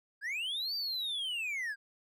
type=linear two-way sweep; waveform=triangle; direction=up then down; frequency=1568 to 4699 to 1568 Hz; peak=-32 dBFS; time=0.21-1.76 s; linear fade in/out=50 ms; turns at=0.75 s; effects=none